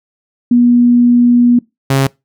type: tone pair in turn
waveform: sine / sawtooth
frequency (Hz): 241.8 / 135.71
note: B3 / C#3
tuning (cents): -36 / -36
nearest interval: minor seventh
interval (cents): 1000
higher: first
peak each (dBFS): -5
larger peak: neither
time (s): 0.51-1.59 / 1.9-2.07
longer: first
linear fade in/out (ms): 5
effects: noise-tail reverb RT60 0.2 s tail -23 dB re dry